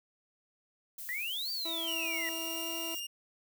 violet noise, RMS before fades -43 dBFS, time 0.98-3 s, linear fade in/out 5 ms
sine exponential two-way sweep, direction up then down, 1864.7 to 4699 to 1912 Hz, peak -34 dBFS, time 1.09-2.29 s, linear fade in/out 0 ms, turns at 1.51 s
20% pulse tone with pitch glide, 329.2 to 331.3 Hz, E4 to E4, -2 to +9 cents, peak -35 dBFS, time 1.65-2.95 s, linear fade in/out 5 ms, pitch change +11 cents, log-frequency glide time 2.49-2.68 s
sawtooth tone, 2816 Hz, F7, 14 cents sharp, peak -34 dBFS, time 1.87-3.07 s, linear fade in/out 10 ms
effects none

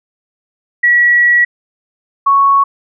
sine tone pair in turn, 1929 / 1109.1 Hz, B6 / C#6, -41 / +1 cents, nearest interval minor seventh, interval 958 cents, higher first, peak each -6 dBFS, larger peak neither, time 0.83-1.45 / 2.26-2.64 s, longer first, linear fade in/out 10 ms, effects none

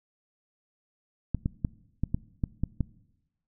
clicks, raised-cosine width 5 ms, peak -14 dBFS, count 8, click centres 1.347 / 1.459 / 1.648 / 2.036 / 2.145 / 2.438 / 2.636 / 2.807 s, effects noise-tail reverb RT60 1.0 s tail -21 dB re dry

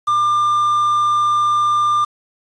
triangle tone with quantisation, 1195 Hz, D6, 30 cents sharp, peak -11 dBFS, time 0.07-2.05 s, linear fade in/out 10 ms, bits 6, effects resampled to 22050 Hz

